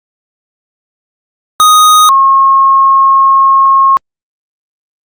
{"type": "tone pair in turn", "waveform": ["square", "sine"], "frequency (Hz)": [1245, 1082.4], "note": ["D#6", "C#6"], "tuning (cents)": [1, -42], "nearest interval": "major second", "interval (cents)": 243, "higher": "first", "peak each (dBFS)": -3, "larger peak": "neither", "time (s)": [[1.6, 2.09], [2.09, 3.97]], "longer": "second", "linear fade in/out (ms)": 0, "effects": ["Opus 48 kbps"]}